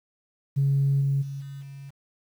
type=tone with level steps; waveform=sine; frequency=138.59 Hz; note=C#3; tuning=in tune; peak=-18 / -20 / -31 / -35 / -38 dBFS; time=0.56-1.91 s; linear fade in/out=20 ms; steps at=1 / 1.21 / 1.4 / 1.61 s; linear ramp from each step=20 ms; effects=tanh soft clip ceiling -15 dBFS + 9-bit